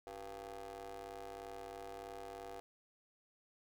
25% pulse ring-modulated tone, 103.1 Hz, G#2, 12 cents flat, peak -40 dBFS, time 0.07-2.6 s, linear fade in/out 0 ms, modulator 588 Hz, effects none

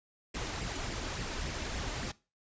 pink noise with flanger, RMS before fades -37 dBFS, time 0.34-2.12 s, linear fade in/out 10 ms, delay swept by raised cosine 0.38 to 3.38 ms, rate 3.5 Hz, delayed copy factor +0.5, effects noise-tail reverb RT60 0.3 s tail -20 dB re dry + resampled to 16000 Hz

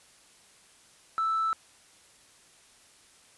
triangle tone with tanh clipping, 1318.5 Hz, E6, in tune, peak -25 dBFS, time 1.18-1.53 s, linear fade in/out 0 ms, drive 5 dB, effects white hiss -58 dBFS RMS until 3.37 s + resampled to 24000 Hz

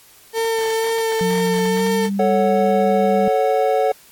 35% pulse tone with vibrato, 450 Hz, A4, 39 cents sharp, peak -16 dBFS, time 0.33-2.1 s, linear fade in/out 50 ms, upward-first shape sine, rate 2.1 Hz, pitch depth 15 cents each way
sine tone with pitch glide, 179.7 to 198.24 Hz, F3 to G3, +50 to +20 cents, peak -19 dBFS, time 1.21-3.28 s, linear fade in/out 0 ms, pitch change +170 cents, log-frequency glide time 1.53-2.1 s
triangle chord, F# minor, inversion first, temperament equal, 440 / 554.4 / 740 Hz, A4 / C#5 / F#5, 0 / 0 / 0 cents, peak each -17 dBFS, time 2.19-3.92 s, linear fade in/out 5 ms
effects white hiss -48 dBFS RMS until 4.11 s + AAC 64 kbps

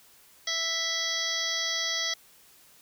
harmonic tone, 659.3 Hz, E5, in tune, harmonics 1 / 2 / 3 / 5 / 6 / 7 / 8 / 9, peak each -42 / -42 / -33 / -33 / -36 / -36 / -35 / -35 dBFS, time 0.47-2.14 s, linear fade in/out 5 ms, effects white hiss -57 dBFS RMS until 2.81 s

